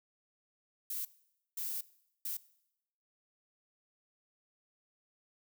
violet noise bursts at uneven times, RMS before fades -38 dBFS, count 3, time 0.9-1.05 / 1.57-1.81 / 2.25-2.37 s, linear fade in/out 5 ms, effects noise-tail reverb RT60 0.8 s tail -20 dB re dry

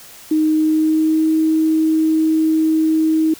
sine tone with pitch glide, 311.1 to 316.7 Hz, D#4 to D#4, 0 to +31 cents, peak -12 dBFS, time 0.31-3.34 s, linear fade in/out 5 ms, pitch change +31 cents, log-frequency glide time 0.51-1.31 s, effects white hiss -40 dBFS RMS until 3.39 s

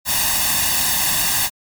white noise with comb filter, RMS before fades -18 dBFS, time 0.05-1.5 s, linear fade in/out 50 ms, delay 1.1 ms, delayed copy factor +0.85, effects MP3 96 kbps

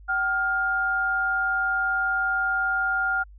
sine tone pair together, 764 / 1409.3 Hz, G5 / F6, -45 / +15 cents, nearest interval major seventh, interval 1060 cents, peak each -29 / -22 dBFS, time 0.08-3.24 s, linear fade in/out 20 ms, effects added 50 Hz sine -44 dBFS peak until 3.38 s

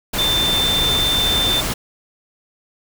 sine tone in noise, 3561 Hz, A7, 20 cents sharp, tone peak -16 dBFS, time 0.18-1.61 s, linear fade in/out 10 ms, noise pink, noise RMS -22 dBFS, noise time 0.13-1.74 s, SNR +3 dB, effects none

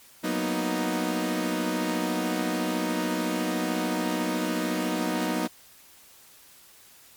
sawtooth chord, B major seventh, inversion second, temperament equal, 185 / 233.1 / 246.9 / 311.1 Hz, F#3 / A#3 / B3 / D#4, 0 / 0 / 0 / 0 cents, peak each -28 / -30 / -27 / -25 dBFS, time 0.23-5.48 s, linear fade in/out 20 ms, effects white hiss -53 dBFS RMS until 7.16 s + MP3 96 kbps

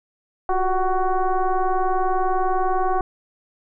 sine tone with frequency modulation, 380 Hz, F#4, 46 cents sharp, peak -17 dBFS, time 0.49-3.01 s, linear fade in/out 2 ms, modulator 370 Hz, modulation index 1.9, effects none

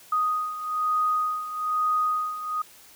sine beating tone pair, 1244.5 / 1245.6 Hz, D#6 / D#6, 0 / +2 cents, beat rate 1.1 Hz, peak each -24 / -29 dBFS, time 0.12-2.62 s, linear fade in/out 5 ms, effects white hiss -51 dBFS RMS until 2.95 s

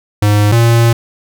square tone pair in turn, 103.83 / 116.55 Hz, G#2 / A#2, 0 / 0 cents, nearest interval major second, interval 200 cents, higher second, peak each -8 / -7 dBFS, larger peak second, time 0.22-0.52 / 0.52-0.93 s, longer second, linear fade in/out 5 ms, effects none

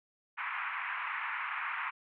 pink band-pass noise, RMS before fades -37 dBFS, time 0.37-1.91 s, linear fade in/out 20 ms, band 950 to 2500 Hz, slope 48 dB/octave, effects none

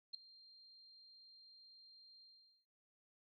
sine tone with ADSR envelope, 4186 Hz, C8, in tune, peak -39 dBFS, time 0.13-2.66 s, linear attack 15 ms, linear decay 4 ms, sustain -21 dB, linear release 440 ms, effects AAC 48 kbps

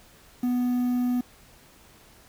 triangle tone with quantisation, 246.9 Hz, B3, in tune, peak -20 dBFS, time 0.43-1.21 s, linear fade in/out 5 ms, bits 8, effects pink hiss -54 dBFS RMS until 2.28 s

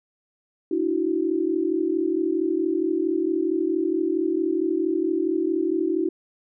sine tone cluster, 296.8 / 329.5 / 374 Hz, D4 / E4 / F#4, +18 / -1 / +19 cents, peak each -28 / -23 / -25 dBFS, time 0.71-6.09 s, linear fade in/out 5 ms, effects none

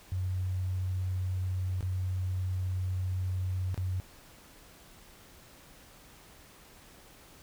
sine tone with dropouts, 92.5 Hz, F#2, in tune, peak -29 dBFS, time 0.12-4 s, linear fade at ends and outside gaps 0 ms, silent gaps 1.808-1.827 / 3.744-3.777 s, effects pink hiss -55 dBFS RMS until 7.42 s

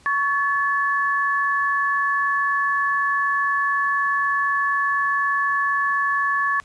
sine tone pair together, 1119 / 1725.9 Hz, C#6 / A6, +16 / -34 cents, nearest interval minor sixth, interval 750 cents, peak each -21 dBFS, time 0.06-6.6 s, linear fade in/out 0 ms, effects pink hiss -53 dBFS RMS until 6.64 s + resampled to 22050 Hz

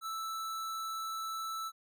square tone, 1318.5 Hz, E6, in tune, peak -37 dBFS, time 0.01-1.72 s, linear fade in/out 50 ms, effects none

